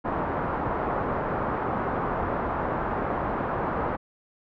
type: low-pass noise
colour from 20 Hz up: white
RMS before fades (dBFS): -28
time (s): 0.04-3.97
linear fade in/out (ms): 20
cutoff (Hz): 1200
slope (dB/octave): 24
effects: none